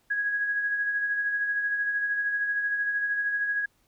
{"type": "tone with tremolo", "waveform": "sine", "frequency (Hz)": 1658, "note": "G#6", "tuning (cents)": -3, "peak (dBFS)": -23, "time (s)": [0.1, 3.66], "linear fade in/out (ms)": 10, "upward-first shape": "sine", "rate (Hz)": 13, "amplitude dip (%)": 40, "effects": ["pink hiss -68 dBFS RMS until 3.87 s"]}